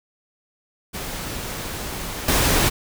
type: noise with level steps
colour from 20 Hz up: pink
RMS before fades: -30 / -18 dBFS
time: 0.93-2.7 s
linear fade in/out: 20 ms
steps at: 2.28 s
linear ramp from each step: 5 ms
effects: none